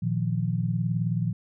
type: chord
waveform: sine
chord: Bb suspended fourth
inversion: none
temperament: equal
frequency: 116.54 / 155.56 / 174.61 Hz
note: Bb2 / Eb3 / F3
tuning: 0 / 0 / 0 cents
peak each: -27 / -29 / -28 dBFS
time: 0.02-1.33 s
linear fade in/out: 10 ms
effects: none